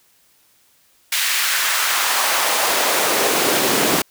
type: noise with high-pass filter sweep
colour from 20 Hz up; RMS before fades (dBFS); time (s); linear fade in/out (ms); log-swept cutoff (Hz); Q
pink; -18; 1.12-4.02; 5; 2200 to 230; 1.2
effects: white hiss -57 dBFS RMS until 4.1 s